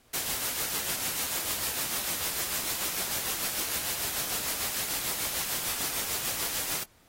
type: noise with tremolo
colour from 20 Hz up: white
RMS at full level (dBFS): -30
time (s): 0.13-6.84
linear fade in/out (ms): 10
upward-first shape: sine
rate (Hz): 6.7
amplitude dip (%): 40
effects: pink hiss -62 dBFS RMS until 7.08 s + AAC 48 kbps